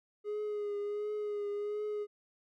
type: tone with vibrato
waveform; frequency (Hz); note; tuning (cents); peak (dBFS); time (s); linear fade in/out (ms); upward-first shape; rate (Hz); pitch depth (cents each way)
triangle; 415.3; G#4; 0; -31; 0.24-2.07; 50; triangle; 1.4; 33
effects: tanh soft clip ceiling -27 dBFS